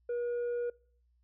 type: tone with tanh clipping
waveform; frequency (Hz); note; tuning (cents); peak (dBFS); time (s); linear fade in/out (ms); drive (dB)
sine; 480.4; B4; -48; -32; 0.09-0.7; 5; 3
effects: noise-tail reverb RT60 0.5 s tail -24 dB re dry + added 60 Hz sine -67 dBFS peak until 1.23 s